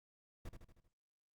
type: noise with echo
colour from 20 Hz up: brown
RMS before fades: -44 dBFS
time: 0.45-0.49 s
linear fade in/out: 5 ms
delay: 78 ms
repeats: 5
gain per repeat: -5 dB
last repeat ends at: 0.88 s
effects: noise-tail reverb RT60 0.2 s tail -21 dB re dry + Opus 48 kbps